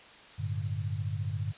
sine chord, G suspended second, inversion none, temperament equal with one note detuned, 98 / 112.44 / 146.83 Hz, G2 / A2 / D3, 0 / +38 / 0 cents, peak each -33 / -35 / -37 dBFS, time 0.38-1.53 s, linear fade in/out 20 ms, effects white hiss -52 dBFS RMS until 1.57 s + resampled to 8000 Hz

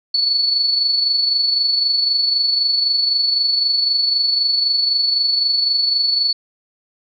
sine tone with amplitude modulation, 4435 Hz, C#8, in tune, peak -12 dBFS, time 0.14-6.33 s, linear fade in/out 5 ms, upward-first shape sine, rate 23.9 Hz, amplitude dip 45%, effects none

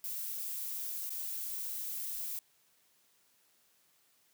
violet noise with dropouts, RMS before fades -39 dBFS, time 0.04-2.39 s, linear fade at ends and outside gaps 1 ms, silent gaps 1.094-1.104 s, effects white hiss -70 dBFS RMS until 4.33 s + high-pass 100 Hz 12 dB/octave

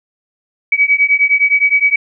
sine beating tone pair, 2269 / 2278.7 Hz, C#7 / C#7, +40 / +47 cents, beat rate 9.7 Hz, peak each -12 dBFS, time 0.72-1.96 s, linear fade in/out 5 ms, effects none

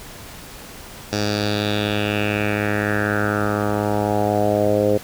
10% pulse tone with low-pass filter sweep, 104.1 Hz, G#2, 5 cents sharp, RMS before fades -20 dBFS, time 1.12-4.98 s, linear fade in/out 10 ms, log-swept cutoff 5400 to 500 Hz, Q 3.8, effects pink hiss -38 dBFS RMS until 5.03 s

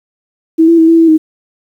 sine tone with pitch steps, 323.8 / 334.5 / 324 / 330.7 / 328.4 / 314.7 Hz, E4 / E4 / E4 / E4 / E4 / D#4, -31 / +25 / -30 / +6 / -6 / +20 cents, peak -3 dBFS, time 0.58-1.18 s, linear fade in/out 20 ms, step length 100 ms, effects 7-bit

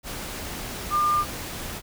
sine tone in noise, 1200 Hz, D6, 37 cents sharp, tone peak -19 dBFS, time 0.9-1.25 s, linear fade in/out 50 ms, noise pink, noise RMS -34 dBFS, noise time 0.03-1.82 s, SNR +12 dB, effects none

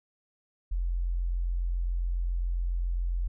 sine tone, 43.65 Hz, F1, in tune, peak -26 dBFS, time 0.71-3.28 s, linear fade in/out 10 ms, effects none

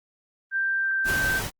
sine tone with pitch glide, 1575 to 1557.8 Hz, G6 to G6, +8 to -11 cents, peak -22 dBFS, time 0.51-1.42 s, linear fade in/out 50 ms, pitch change -19 cents, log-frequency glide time 0.8-1.25 s
pink noise, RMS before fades -30 dBFS, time 1.04-1.51 s, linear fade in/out 50 ms
effects Opus 24 kbps

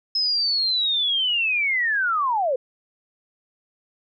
sine linear sweep, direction down, 5170 to 484.7 Hz, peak -19 dBFS, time 0.15-2.56 s, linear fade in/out 5 ms, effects none

